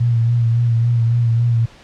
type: tone with vibrato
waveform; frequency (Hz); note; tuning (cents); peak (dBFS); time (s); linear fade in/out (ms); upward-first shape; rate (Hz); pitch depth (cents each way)
sine; 117.2; A#2; +10; -12; 0-1.66; 10; sine; 3.6; 36
effects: pink hiss -44 dBFS RMS until 1.83 s + low-pass 5000 Hz 12 dB/octave